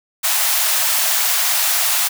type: high-pass noise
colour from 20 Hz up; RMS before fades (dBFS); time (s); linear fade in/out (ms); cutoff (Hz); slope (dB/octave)
white; -17; 0.23-2.09; 20; 610; 96
effects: none